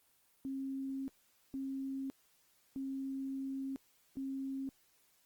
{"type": "tone bursts at uneven times", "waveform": "sine", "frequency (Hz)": 269.2, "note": "C4", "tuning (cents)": 49, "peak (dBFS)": -37, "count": 4, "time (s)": [[0.45, 1.08], [1.54, 2.1], [2.76, 3.76], [4.17, 4.69]], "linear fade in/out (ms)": 0, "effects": ["white hiss -71 dBFS RMS until 5.25 s", "Opus 24 kbps"]}